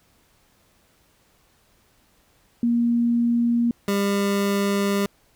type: tone pair in turn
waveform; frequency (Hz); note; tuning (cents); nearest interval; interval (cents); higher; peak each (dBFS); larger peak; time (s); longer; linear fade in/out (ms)
sine / 25% pulse; 236.2 / 200.2; A#3 / G3; +23 / +37; minor third; 286; first; -17 / -16; second; 2.63-3.71 / 3.88-5.06; second; 2
effects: pink hiss -61 dBFS RMS until 5.35 s